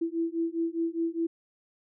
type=beating tone pair; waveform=sine; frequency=329.6 / 334.5 Hz; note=E4 / E4; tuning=0 / +25 cents; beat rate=4.9 Hz; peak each=-30 dBFS; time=0.01-1.27 s; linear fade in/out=10 ms; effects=none